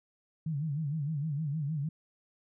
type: tone with vibrato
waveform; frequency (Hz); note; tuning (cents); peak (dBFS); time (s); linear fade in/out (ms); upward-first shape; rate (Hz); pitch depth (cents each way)
sine; 149.8; D3; +35; -30; 0.46-1.89; 5; sine; 6.5; 140
effects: none